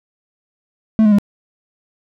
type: tone with pitch steps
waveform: triangle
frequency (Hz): 219.4 / 210.9 / 202.8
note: A3 / G#3 / G#3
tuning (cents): -5 / +27 / -41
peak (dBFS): -6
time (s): 0.99-1.185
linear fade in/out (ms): 0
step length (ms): 65
effects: none